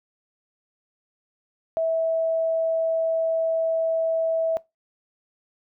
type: tone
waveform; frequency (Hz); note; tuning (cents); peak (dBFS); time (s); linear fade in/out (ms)
sine; 652; E5; -19; -20; 1.77-4.57; 0
effects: noise-tail reverb RT60 0.2 s tail -21 dB re dry

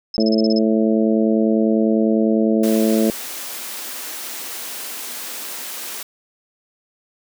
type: tone bursts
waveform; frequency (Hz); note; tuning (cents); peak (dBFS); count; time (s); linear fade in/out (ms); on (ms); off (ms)
sine; 5200; E8; -24; -23; 8; 0.14-0.587; 2; 27; 33
type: harmonic tone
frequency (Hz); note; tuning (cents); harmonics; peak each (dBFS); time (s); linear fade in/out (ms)
110; A2; 0; 2 / 3 / 4 / 5 / 6; -16 / -20 / -22 / -24 / -26; 0.18-3.1; 0
type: high-pass noise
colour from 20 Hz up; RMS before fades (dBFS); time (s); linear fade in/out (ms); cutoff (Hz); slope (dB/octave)
white; -30; 2.63-6.03; 5; 210; 48
effects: none

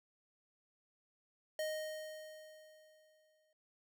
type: tone with exponential decay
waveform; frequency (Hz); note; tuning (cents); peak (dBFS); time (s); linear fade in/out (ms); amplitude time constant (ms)
square; 621; D#5; -3; -36; 1.59-3.53; 2; 420
effects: none

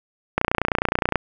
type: click train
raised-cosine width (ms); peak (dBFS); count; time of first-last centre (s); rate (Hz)
0.5; -3; 24; 0.38-1.157; 29.6
effects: none

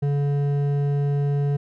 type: tone with hard clipping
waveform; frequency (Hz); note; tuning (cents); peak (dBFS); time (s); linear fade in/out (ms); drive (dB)
triangle; 142.8; D3; -48; -21; 0.02-1.57; 10; 12
effects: none

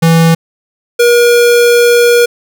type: tone pair in turn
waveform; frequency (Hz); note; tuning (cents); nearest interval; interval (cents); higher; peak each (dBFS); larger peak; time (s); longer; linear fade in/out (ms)
square; 164.81 / 477.9; E3 / A#4; 0 / +43; octave + tritone; 1843; second; -5; neither; 0.02-0.35 / 0.99-2.26; second; 10
effects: none

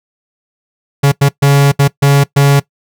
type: tone bursts at uneven times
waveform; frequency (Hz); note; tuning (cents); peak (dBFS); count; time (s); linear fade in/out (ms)
45% pulse; 140.7; C#3; +26; -5; 6; 1.03-1.12 / 1.21-1.29 / 1.42-1.72 / 1.79-1.88 / 2.02-2.24 / 2.36-2.6; 10
effects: noise-tail reverb RT60 0.1 s tail -20 dB re dry

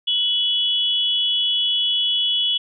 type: tone pair together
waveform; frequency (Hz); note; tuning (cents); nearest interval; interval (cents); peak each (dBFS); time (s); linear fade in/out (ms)
sine; 2972 / 3368; F#7 / G#7; +7 / +24; major second; 217; -20; 0.07-2.58; 10
effects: none

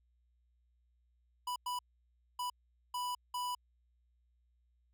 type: tone bursts at uneven times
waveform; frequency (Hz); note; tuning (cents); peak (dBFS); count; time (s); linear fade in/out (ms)
square; 987.8; B5; 0; -36; 5; 1.47-1.56 / 1.66-1.79 / 2.39-2.5 / 2.94-3.15 / 3.34-3.55; 5
effects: added 60 Hz sine -70 dBFS peak until 4.93 s

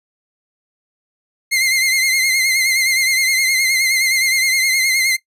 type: tone with vibrato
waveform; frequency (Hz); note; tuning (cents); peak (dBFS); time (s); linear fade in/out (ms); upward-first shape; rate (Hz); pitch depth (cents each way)
sawtooth; 2100; C7; +6; -10; 1.51-5.17; 20; triangle; 9.6; 64
effects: noise-tail reverb RT60 0.1 s tail -18 dB re dry + resampled to 32000 Hz

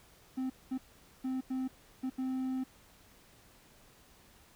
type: tone bursts at uneven times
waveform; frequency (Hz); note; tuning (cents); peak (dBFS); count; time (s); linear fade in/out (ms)
triangle; 260; C4; -11; -30; 6; 0.37-0.5 / 0.71-0.78 / 1.24-1.41 / 1.5-1.68 / 2.03-2.1 / 2.18-2.64; 10
effects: pink hiss -61 dBFS RMS until 4.55 s

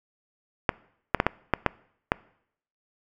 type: clicks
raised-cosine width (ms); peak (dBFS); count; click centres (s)
0.5; -4; 7; 0.692 / 1.147 / 1.201 / 1.266 / 1.537 / 1.663 / 2.119
effects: noise-tail reverb RT60 0.7 s tail -23 dB re dry

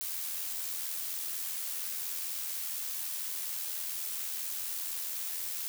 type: noise with amplitude modulation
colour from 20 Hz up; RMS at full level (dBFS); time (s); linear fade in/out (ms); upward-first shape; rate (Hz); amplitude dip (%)
blue; -35; 0.01-5.68; 0; sine; 84.2; 35
effects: none

